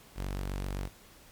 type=tone; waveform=sawtooth; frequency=47.62 Hz; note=G1; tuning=49 cents flat; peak=-29 dBFS; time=0.15-0.9 s; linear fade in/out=50 ms; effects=pink hiss -56 dBFS RMS until 1.31 s + MP3 96 kbps